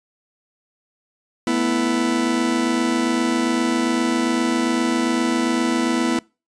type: chord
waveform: 40% pulse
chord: A suspended second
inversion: none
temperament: just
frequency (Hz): 220 / 247.5 / 330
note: A3 / B3 / E4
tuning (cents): 0 / +4 / +2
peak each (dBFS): -26 / -20 / -21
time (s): 1.47-6.19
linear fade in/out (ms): 2
effects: noise-tail reverb RT60 0.3 s tail -25 dB re dry + resampled to 22050 Hz